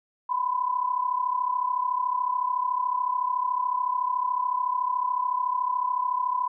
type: tone pair together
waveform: sine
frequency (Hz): 991.2 / 1025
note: B5 / C6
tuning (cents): +6 / -36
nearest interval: minor second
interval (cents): 58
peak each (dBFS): -25 / -28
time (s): 0.29-6.48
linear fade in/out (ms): 10
effects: none